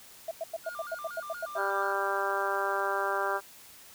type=tone bursts; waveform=sine; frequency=656 Hz; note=E5; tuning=9 cents flat; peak=-30 dBFS; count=11; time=0.28-1.582 s; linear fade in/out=5 ms; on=32 ms; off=95 ms
type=tone with vibrato; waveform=triangle; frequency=1304 Hz; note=E6; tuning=19 cents flat; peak=-37 dBFS; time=0.63-1.95 s; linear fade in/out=50 ms; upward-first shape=square; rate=4.2 Hz; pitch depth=160 cents each way
type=harmonic tone; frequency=197.1 Hz; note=G3; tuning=10 cents sharp; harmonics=2 / 3 / 4 / 5 / 6 / 7 / 8; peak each=-35 / -35 / -35 / -35 / -35 / -35 / -35 dBFS; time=1.55-3.41 s; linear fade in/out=50 ms
effects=white hiss -52 dBFS RMS until 3.94 s